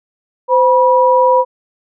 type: tone pair together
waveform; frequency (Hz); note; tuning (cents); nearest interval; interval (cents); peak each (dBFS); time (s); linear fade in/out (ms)
sine; 515 / 972.2; C5 / B5; -28 / -28; major seventh; 1100; -10; 0.48-1.45; 50
effects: none